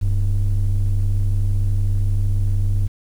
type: ring-modulated tone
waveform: triangle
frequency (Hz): 61.9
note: B1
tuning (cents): +5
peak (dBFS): -9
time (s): 0.01-2.88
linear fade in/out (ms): 20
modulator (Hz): 35.3
effects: tanh soft clip ceiling -9 dBFS + 8-bit